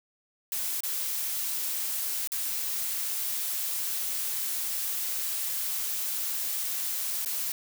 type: noise with dropouts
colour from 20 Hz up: blue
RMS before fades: -31 dBFS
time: 0.52-7.52 s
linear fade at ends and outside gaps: 1 ms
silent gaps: 0.806-0.834 / 2.274-2.319 / 7.248-7.259 s
effects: none